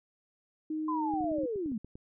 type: tone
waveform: sine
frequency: 311.1 Hz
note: D#4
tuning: in tune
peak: -31 dBFS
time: 0.7-1.46 s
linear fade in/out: 5 ms
type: linear sweep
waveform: sine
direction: down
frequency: 1046.5 to 200 Hz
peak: -31 dBFS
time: 0.88-1.78 s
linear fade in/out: 5 ms
type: clicks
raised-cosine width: 3 ms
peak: -33 dBFS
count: 11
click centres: 1.138 / 1.208 / 1.243 / 1.316 / 1.384 / 1.435 / 1.559 / 1.66 / 1.718 / 1.846 / 1.955 s
effects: none